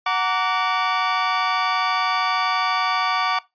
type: chord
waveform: sawtooth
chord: Gb augmented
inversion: none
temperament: just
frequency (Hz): 740 / 925 / 1156.2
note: Gb5 / Bb5 / D6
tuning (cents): 0 / -14 / -27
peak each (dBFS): -20 / -23 / -17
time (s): 0.06-3.39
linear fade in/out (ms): 5
effects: noise-tail reverb RT60 0.2 s tail -20 dB re dry + resampled to 11025 Hz